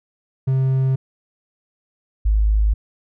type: tone pair in turn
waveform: triangle / sine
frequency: 132.3 / 52.64 Hz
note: C3 / G#1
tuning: +20 / +24 cents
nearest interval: octave + major third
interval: 1596 cents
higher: first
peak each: -13 dBFS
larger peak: neither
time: 0.47-0.96 / 2.25-2.74 s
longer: neither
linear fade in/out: 10 ms
effects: none